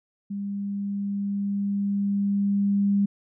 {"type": "tone with level ramp", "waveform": "sine", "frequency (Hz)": 200.5, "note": "G3", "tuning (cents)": 39, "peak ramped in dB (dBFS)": [-28, -18], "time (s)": [0.3, 3.06], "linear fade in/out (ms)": 10, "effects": []}